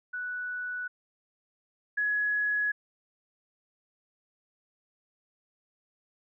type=tone pair in turn; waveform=sine; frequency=1480 / 1682.2 Hz; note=F#6 / G#6; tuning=0 / +22 cents; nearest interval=major second; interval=222 cents; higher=second; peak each=-32 / -25 dBFS; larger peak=second; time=0.13-0.88 / 1.97-2.72 s; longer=neither; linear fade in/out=10 ms; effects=none